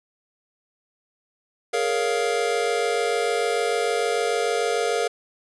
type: chord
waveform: square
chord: Bb minor seventh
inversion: third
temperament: just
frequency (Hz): 419.5 / 466.2 / 559.4 / 699.2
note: Ab4 / Bb4 / Db5 / F5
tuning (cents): +17 / 0 / +16 / +2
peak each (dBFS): -28 / -25 / -31 / -28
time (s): 1.73-5.08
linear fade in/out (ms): 10
effects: resampled to 24000 Hz + 9-bit